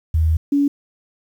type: tone pair in turn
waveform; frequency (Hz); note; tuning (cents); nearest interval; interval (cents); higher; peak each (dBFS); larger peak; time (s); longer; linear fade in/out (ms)
sine; 79.9 / 284.2; D#2 / C#4; +47 / +43; octave + minor seventh; 2196; second; -13; neither; 0.14-0.37 / 0.52-0.68; first; 5
effects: 8-bit